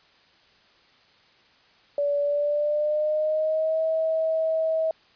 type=tone with pitch glide; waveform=sine; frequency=575 to 641.7 Hz; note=D5 to E5; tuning=-37 to -47 cents; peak=-21 dBFS; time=1.98-4.91 s; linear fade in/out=2 ms; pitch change=+190 cents; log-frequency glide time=2.2-3.82 s; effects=white hiss -58 dBFS RMS until 5.15 s + resampled to 11025 Hz